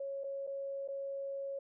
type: tone with dropouts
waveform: sine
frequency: 551 Hz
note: C#5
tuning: 11 cents flat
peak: -37 dBFS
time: 0-1.59 s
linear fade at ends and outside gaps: 5 ms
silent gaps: 0.237-0.241 / 0.468-0.473 / 0.877-0.885 s
effects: none